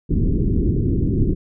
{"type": "low-pass noise", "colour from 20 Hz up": "pink", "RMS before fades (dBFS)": -18, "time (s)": [0.09, 1.35], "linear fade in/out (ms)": 20, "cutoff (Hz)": 380, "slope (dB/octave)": 48, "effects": []}